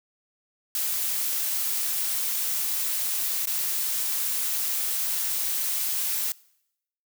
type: noise with dropouts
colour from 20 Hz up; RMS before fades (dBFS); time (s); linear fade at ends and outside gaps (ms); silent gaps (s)
blue; -27; 0.75-6.32; 1; 3.456-3.472
effects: noise-tail reverb RT60 0.8 s tail -23 dB re dry